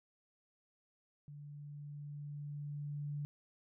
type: tone with level ramp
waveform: sine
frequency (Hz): 145.8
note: D3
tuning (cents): -12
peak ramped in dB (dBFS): -48 to -37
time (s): 1.28-3.25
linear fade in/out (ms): 0
effects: none